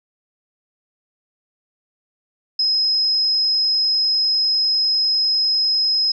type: tone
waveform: sine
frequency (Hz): 5110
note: D#8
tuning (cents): +45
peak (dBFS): -15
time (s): 2.59-6.12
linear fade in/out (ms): 5
effects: none